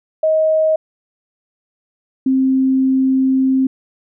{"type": "tone pair in turn", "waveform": "sine", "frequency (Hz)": [630, 263.7], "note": ["D#5", "C4"], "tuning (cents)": [21, 14], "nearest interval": "octave + minor third", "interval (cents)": 1507, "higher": "first", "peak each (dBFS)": -11, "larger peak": "neither", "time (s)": [[0.23, 0.76], [2.26, 3.67]], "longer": "second", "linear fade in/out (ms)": 5, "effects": []}